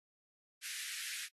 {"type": "high-pass noise", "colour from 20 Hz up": "pink", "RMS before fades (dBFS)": -43, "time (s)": [0.61, 1.29], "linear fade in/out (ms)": 50, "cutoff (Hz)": 1600, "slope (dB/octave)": 48, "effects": ["AAC 32 kbps"]}